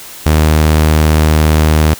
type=tone; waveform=sawtooth; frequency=77.5 Hz; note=D#2; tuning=6 cents flat; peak=-3 dBFS; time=0.26-1.94 s; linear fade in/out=0 ms; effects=white hiss -31 dBFS RMS until 1.99 s